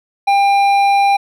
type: tone with hard clipping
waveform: sine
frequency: 798 Hz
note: G5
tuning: 31 cents sharp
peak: -11 dBFS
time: 0.27-1.17 s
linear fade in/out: 10 ms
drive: 9 dB
effects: none